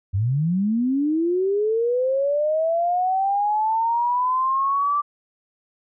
sine linear sweep, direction up, 90 to 1174.7 Hz, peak -18 dBFS, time 0.13-5.02 s, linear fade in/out 20 ms, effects none

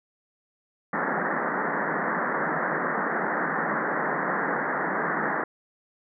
white band-pass noise, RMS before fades -27 dBFS, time 0.93-5.44 s, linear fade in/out 5 ms, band 150 to 1900 Hz, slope 96 dB/octave, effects none

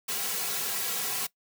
white noise with comb filter, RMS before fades -31 dBFS, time 0.08-1.27 s, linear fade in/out 10 ms, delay 3.3 ms, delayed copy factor -0.85, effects noise-tail reverb RT60 0.1 s tail -20 dB re dry + high-pass 200 Hz 12 dB/octave

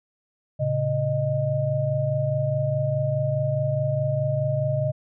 sine tone cluster, 113.1 / 137.9 / 618 Hz, A2 / C#3 / D#5, +48 / -9 / -12 cents, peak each -28 / -24 / -25 dBFS, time 0.59-4.92 s, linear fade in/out 20 ms, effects none

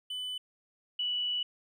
triangle / sine tone pair in turn, 3000 / 2954 Hz, F#7 / F#7, +23 / -3 cents, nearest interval unison, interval 26 cents, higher first, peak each -33 / -29 dBFS, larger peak second, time 0.1-0.38 / 0.99-1.43 s, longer second, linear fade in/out 5 ms, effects none

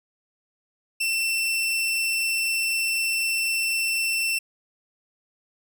sawtooth tone, 2688 Hz, E7, 33 cents sharp, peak -19 dBFS, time 1-4.39 s, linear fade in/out 10 ms, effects none

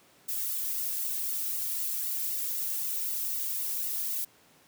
violet noise with flanger, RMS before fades -32 dBFS, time 0.28-4.25 s, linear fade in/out 10 ms, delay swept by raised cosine 1.2 to 2.06 ms, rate 3.9 Hz, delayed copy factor -1, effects pink hiss -60 dBFS RMS until 4.67 s + high-pass 150 Hz 12 dB/octave

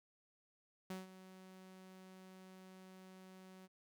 sawtooth tone with ADSR envelope, 187.3 Hz, F#3, 21 cents sharp, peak -38 dBFS, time 0.9-3.68 s, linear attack 4 ms, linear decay 160 ms, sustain -14 dB, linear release 33 ms, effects none

